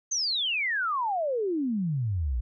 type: exponential sweep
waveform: sine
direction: down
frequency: 6440 to 55 Hz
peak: -25 dBFS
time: 0.11-2.41 s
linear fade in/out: 10 ms
effects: none